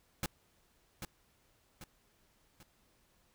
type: noise with echo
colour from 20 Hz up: pink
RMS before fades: -35 dBFS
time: 0.23-0.26 s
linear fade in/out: 2 ms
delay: 790 ms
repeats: 3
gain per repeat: -7 dB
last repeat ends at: 2.63 s
effects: pink hiss -71 dBFS RMS until 3.34 s